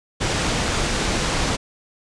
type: low-pass noise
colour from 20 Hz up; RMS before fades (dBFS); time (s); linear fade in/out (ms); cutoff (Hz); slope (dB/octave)
pink; -22; 0.2-1.57; 20; 8100; 24
effects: resampled to 24000 Hz